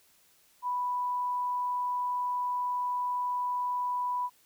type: tone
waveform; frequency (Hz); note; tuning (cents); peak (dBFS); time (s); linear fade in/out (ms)
sine; 987.8; B5; 0; -28; 0.62-4.3; 50
effects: white hiss -64 dBFS RMS until 4.45 s